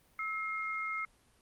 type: tone pair together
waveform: sine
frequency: 1300 / 2133 Hz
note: E6 / C7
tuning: -24 / +33 cents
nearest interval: major sixth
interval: 857 cents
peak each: -37 / -36 dBFS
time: 0.19-1.05 s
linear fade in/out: 2 ms
effects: pink hiss -67 dBFS RMS until 1.41 s + Opus 32 kbps